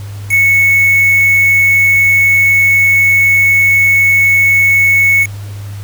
sine tone with quantisation, 2208 Hz, C#7, 7 cents flat, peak -6 dBFS, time 0.29-5.27 s, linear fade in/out 50 ms, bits 3, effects added 101 Hz sine -22 dBFS peak until 5.83 s + pink hiss -37 dBFS RMS until 5.83 s

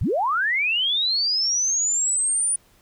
sine linear sweep, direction up, 52 to 9530 Hz, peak -19 dBFS, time 0.01-2.56 s, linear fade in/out 5 ms, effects pink hiss -58 dBFS RMS until 2.81 s

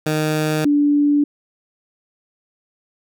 15% pulse / sine tone pair in turn, 154.4 / 290.7 Hz, D#3 / D4, -13 / -18 cents, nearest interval major seventh, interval 1095 cents, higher second, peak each -11 / -12 dBFS, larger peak first, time 0.06-0.65 / 0.65-1.24 s, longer neither, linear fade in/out 5 ms, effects none

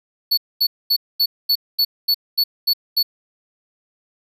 square tone bursts, 4435 Hz, C#8, in tune, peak -14 dBFS, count 10, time 0.31-3.03 s, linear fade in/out 10 ms, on 65 ms, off 230 ms, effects none

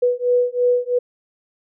sine beating tone pair, 490 / 493 Hz, B4 / B4, -14 / -3 cents, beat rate 3 Hz, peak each -18 / -18 dBFS, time 0.02-0.99 s, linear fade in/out 10 ms, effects none

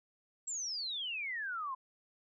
sine exponential sweep, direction down, 7700 to 1013 Hz, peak -36 dBFS, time 0.47-1.75 s, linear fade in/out 10 ms, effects none

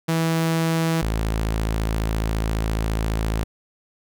sawtooth tone pair in turn, 163.5 / 54.56 Hz, E3 / A1, -14 / -14 cents, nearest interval octave + perfect fifth, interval 1900 cents, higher first, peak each -15 / -17 dBFS, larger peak first, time 0.08-1.02 / 1.02-3.44 s, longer second, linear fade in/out 10 ms, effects none

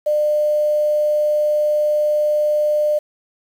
sine tone with quantisation, 600 Hz, D5, 37 cents sharp, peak -14 dBFS, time 0.06-2.99 s, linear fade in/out 10 ms, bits 7, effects none

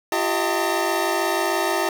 25% pulse tone cluster, 342.8 / 389.2 / 629 / 903 Hz, F4 / G4 / D#5 / A5, -32 / -12 / +19 / +45 cents, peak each -22 dBFS, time 0.12-1.89 s, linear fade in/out 2 ms, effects none

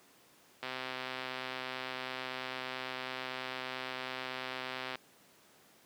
click train, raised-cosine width 0.3 ms, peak -22 dBFS, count 559, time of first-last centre 0.63-4.956 s, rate 129 Hz, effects pink hiss -62 dBFS RMS until 5.85 s + high-pass 200 Hz 12 dB/octave

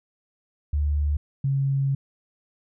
sine tone pair in turn, 73.42 / 137.09 Hz, D2 / C#3, 0 / -19 cents, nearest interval major seventh, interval 1081 cents, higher second, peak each -20 dBFS, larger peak neither, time 0.73-1.17 / 1.44-1.95 s, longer second, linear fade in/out 5 ms, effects none

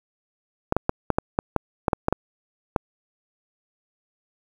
clicks, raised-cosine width 1 ms, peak -5 dBFS, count 12, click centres 0.724 / 0.766 / 0.894 / 1.103 / 1.185 / 1.389 / 1.563 / 1.882 / 1.932 / 2.084 / 2.126 / 2.762 s, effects 7-bit

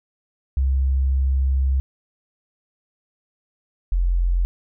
sine tone pair in turn, 66.7 / 43.87 Hz, C2 / F1, +34 / +9 cents, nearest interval perfect fifth, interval 725 cents, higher first, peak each -16 dBFS, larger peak neither, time 0.57-1.8 / 3.92-4.45 s, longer first, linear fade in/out 0 ms, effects none

